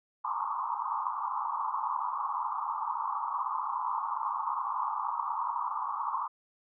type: band-pass noise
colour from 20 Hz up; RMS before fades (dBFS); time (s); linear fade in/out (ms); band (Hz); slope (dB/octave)
white; -33; 0.24-6.28; 10; 850 to 1200; 96
effects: none